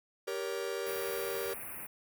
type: chord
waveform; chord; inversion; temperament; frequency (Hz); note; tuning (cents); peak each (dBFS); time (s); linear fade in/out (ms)
45% pulse; G diminished; none; just; 392 / 470.4 / 564.5; G4 / Bb4 / Db5; 0 / +16 / +31; -38 / -38 / -41; 0.27-1.54; 10
type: band-stop noise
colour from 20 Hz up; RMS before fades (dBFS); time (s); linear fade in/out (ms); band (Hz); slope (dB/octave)
white; -43; 0.86-1.87; 10; 2700 to 9400; 96
effects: none